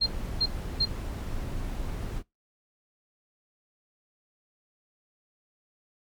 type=noise; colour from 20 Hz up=brown; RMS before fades=-33 dBFS; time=0-2.23 s; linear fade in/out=50 ms
type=tone bursts; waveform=sine; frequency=4194 Hz; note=C8; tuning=3 cents sharp; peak=-21 dBFS; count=3; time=0.01-0.855 s; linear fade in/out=10 ms; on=55 ms; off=340 ms
effects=noise-tail reverb RT60 0.2 s tail -23 dB re dry + MP3 96 kbps